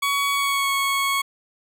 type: tone with pitch glide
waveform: 20% pulse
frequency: 1125 to 1104.4 Hz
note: C#6 to C#6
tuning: +25 to -7 cents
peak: -15 dBFS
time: 0.02-1.22 s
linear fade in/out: 10 ms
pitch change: -32 cents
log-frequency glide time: 0.33-0.7 s
effects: none